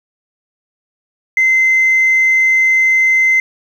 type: tone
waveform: sine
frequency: 2067 Hz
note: C7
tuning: 22 cents flat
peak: -7 dBFS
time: 1.37-3.4 s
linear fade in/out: 2 ms
effects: tanh soft clip ceiling -5 dBFS + 7-bit